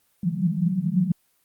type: band-pass noise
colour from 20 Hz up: pink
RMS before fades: -23 dBFS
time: 0.23-1.12 s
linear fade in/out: 5 ms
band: 160 to 190 Hz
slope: 96 dB/octave
effects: white hiss -66 dBFS RMS until 1.44 s + Opus 24 kbps